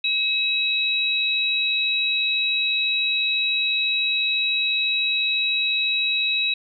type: tone pair together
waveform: sine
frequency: 2568 / 3862 Hz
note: E7 / B7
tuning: -46 / -39 cents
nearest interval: perfect fifth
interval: 707 cents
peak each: -22 dBFS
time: 0.04-6.54 s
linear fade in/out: 5 ms
effects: none